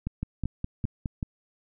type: two click trains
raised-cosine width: 5 ms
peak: -17 / -17 dBFS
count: 4 / 5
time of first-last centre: 0.07-1.228 / 0.23-1.058 s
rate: 2.59 / 4.83 Hz
effects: none